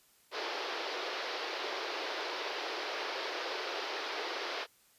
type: band-pass noise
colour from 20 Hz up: pink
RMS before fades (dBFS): -38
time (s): 0.31-4.67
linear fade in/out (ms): 50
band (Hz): 350 to 5200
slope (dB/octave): 48
effects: white hiss -66 dBFS RMS until 4.98 s + resampled to 32000 Hz